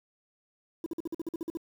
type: tone bursts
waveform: sine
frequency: 329.6 Hz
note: E4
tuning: in tune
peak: -28 dBFS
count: 11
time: 0.84-1.572 s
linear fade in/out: 2 ms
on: 22 ms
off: 49 ms
effects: tanh soft clip ceiling -30 dBFS + 9-bit